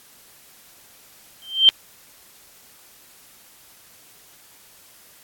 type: tone with exponential growth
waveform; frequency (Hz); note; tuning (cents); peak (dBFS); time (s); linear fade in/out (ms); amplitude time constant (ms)
sine; 3137; G7; +1; -5; 1.42-1.69; 0; 58
effects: white hiss -50 dBFS RMS until 5.23 s + AAC 64 kbps